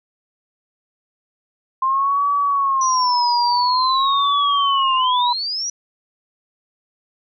sine tone with vibrato, 1046.5 Hz, C6, in tune, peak -15 dBFS, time 1.82-5.33 s, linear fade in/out 5 ms, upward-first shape sine, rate 0.48 Hz, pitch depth 150 cents each way
sine exponential two-way sweep, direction down then up, 5910 to 2779 to 5910 Hz, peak -21 dBFS, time 2.81-5.7 s, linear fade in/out 5 ms, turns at 4.95 s
effects none

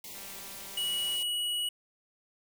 white band-stop noise, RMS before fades -44 dBFS, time 0.04-1.23 s, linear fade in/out 2 ms, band 1100 to 1900 Hz, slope 96 dB/octave
click train, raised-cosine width 0.3 ms, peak -36 dBFS, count 198, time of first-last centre 0.15-1.155 s, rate 196 Hz
square tone, 2921 Hz, F#7, 23 cents flat, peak -30 dBFS, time 0.77-1.69 s, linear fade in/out 5 ms
effects none

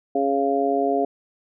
harmonic tone, 138.59 Hz, C#3, in tune, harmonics 2 / 3 / 4 / 5, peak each -25 / -23 / -28 / -22 dBFS, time 0.15-1.05 s, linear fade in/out 5 ms, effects none

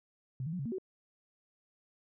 sine tone with pitch steps, 129.6 / 160.1 / 181.3 / 138.3 / 230.9 / 376 Hz, C3 / D#3 / F#3 / C#3 / A#3 / F#4, -16 / +50 / -35 / -4 / -16 / +28 cents, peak -34 dBFS, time 0.4-0.784 s, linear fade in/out 2 ms, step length 64 ms, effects none

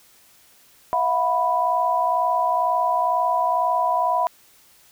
sine chord, E suspended second, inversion none, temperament equal with one note detuned, 659.3 / 721.4 / 987.8 Hz, E5 / F#5 / B5, 0 / -44 / 0 cents, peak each -25 / -23 / -20 dBFS, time 0.93-4.27 s, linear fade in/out 0 ms, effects white hiss -54 dBFS RMS until 4.91 s

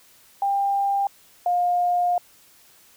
sine tone pair in turn, 796 / 709.2 Hz, G5 / F5, +26 / +26 cents, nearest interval major second, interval 200 cents, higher first, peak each -19 / -18 dBFS, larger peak second, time 0.42-1.07 / 1.46-2.18 s, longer second, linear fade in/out 2 ms, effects white hiss -54 dBFS RMS until 2.96 s

